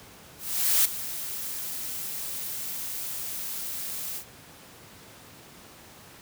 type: noise with ADSR envelope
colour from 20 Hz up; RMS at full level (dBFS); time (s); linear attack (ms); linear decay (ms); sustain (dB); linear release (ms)
blue; -20; 0.38-4.25; 470; 8; -14; 90
effects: pink hiss -49 dBFS RMS until 6.21 s + high-pass 80 Hz 12 dB/octave